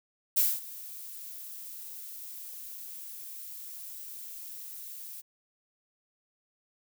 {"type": "noise with ADSR envelope", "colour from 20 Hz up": "violet", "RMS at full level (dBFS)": -23, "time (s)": [0.36, 5.22], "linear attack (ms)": 18, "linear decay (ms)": 220, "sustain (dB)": -20, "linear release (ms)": 21, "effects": []}